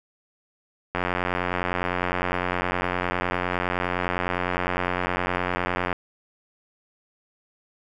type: click train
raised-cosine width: 0.5 ms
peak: -9 dBFS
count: 448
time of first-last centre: 0.95-5.928 s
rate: 89.8 Hz
effects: none

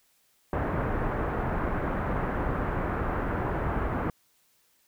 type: low-pass noise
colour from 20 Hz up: pink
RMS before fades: -29 dBFS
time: 0.53-4.1 s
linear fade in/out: 2 ms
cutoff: 1600 Hz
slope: 24 dB/octave
effects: white hiss -67 dBFS RMS until 4.87 s

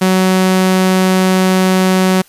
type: tone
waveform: sawtooth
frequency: 186.8 Hz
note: F#3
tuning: 17 cents sharp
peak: -5 dBFS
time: 0.01-2.22 s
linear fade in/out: 10 ms
effects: white hiss -46 dBFS RMS until 2.28 s + resampled to 32000 Hz

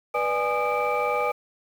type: tone cluster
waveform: sine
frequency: 490.8 / 594 / 827 / 1225 / 2330 Hz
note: B4 / D5 / G#5 / D#6 / D7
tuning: -11 / +20 / -8 / -27 / -14 cents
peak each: -26 / -28 / -27 / -27 / -30 dBFS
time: 0.14-1.32 s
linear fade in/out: 10 ms
effects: tanh soft clip ceiling -15 dBFS + 8-bit

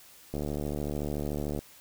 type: click train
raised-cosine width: 2 ms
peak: -20 dBFS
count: 93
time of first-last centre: 0.34-1.59 s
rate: 73.6 Hz
effects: white hiss -54 dBFS RMS until 1.8 s

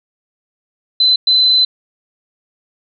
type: tone bursts at uneven times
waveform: sine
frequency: 4037 Hz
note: B7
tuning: 37 cents sharp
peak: -8 dBFS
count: 2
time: 1-1.16 / 1.27-1.65 s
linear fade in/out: 5 ms
effects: none

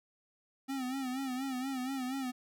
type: tone with vibrato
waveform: square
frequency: 261.6 Hz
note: C4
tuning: in tune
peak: -35 dBFS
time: 0.68-2.32 s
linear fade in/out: 20 ms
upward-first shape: sine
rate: 4.2 Hz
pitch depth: 80 cents each way
effects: none

